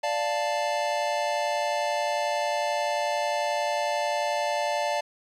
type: chord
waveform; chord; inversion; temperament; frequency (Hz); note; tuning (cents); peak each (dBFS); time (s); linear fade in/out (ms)
square; D minor; none; equal; 587.3 / 698.5 / 880; D5 / F5 / A5; 0 / 0 / 0; -29 / -31 / -30; 0.03-5.01; 10
effects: low-pass 7000 Hz 12 dB/octave + 10-bit